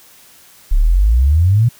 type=exponential sweep; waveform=sine; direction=up; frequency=32.61 to 123.5 Hz; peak=-8 dBFS; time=0.71-1.69 s; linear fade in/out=10 ms; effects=white hiss -45 dBFS RMS until 1.79 s